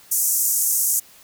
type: band-pass noise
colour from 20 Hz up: white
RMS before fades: -20 dBFS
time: 0.11-1 s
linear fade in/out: 10 ms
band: 6100 to 15000 Hz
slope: 48 dB/octave
effects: white hiss -49 dBFS RMS until 1.23 s